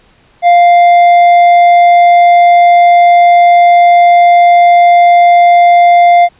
sine tone with tanh clipping, 698.5 Hz, F5, in tune, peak -3 dBFS, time 0.42-6.29 s, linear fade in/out 50 ms, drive 7 dB, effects pink hiss -47 dBFS RMS until 6.39 s + resampled to 8000 Hz

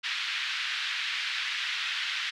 white band-pass noise, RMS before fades -32 dBFS, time 0.03-2.31 s, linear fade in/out 20 ms, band 1500 to 3700 Hz, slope 24 dB/octave, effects none

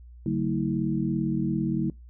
sine tone cluster, 143.8 / 186.8 / 224.5 / 322.3 Hz, D3 / F#3 / A3 / E4, -36 / +17 / +35 / -39 cents, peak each -29 dBFS, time 0.26-1.9 s, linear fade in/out 2 ms, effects noise-tail reverb RT60 0.2 s tail -25 dB re dry + added 60 Hz sine -44 dBFS peak until 2.09 s

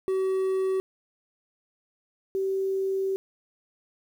triangle / sine tone pair in turn, 380 / 385.5 Hz, F#4 / G4, +46 / -29 cents, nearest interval unison, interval 25 cents, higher second, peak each -21 / -24 dBFS, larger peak first, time 0.08-0.8 / 2.35-3.16 s, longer second, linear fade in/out 0 ms, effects 9-bit

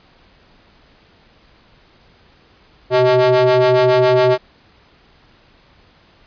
square ring-modulated tone, 125.6 Hz, B2, 30 cents sharp, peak -8 dBFS, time 2.9-4.38 s, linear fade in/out 50 ms, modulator 506 Hz, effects pink hiss -51 dBFS RMS until 6.26 s + resampled to 11025 Hz

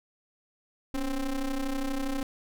square ring-modulated tone, 130.81 Hz, C3, in tune, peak -26 dBFS, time 0.94-2.23 s, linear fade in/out 2 ms, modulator 147 Hz, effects none

